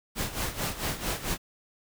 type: noise with tremolo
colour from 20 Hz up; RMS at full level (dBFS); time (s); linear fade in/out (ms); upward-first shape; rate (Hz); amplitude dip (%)
pink; -29; 0.15-1.38; 50; sine; 4.5; 75
effects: none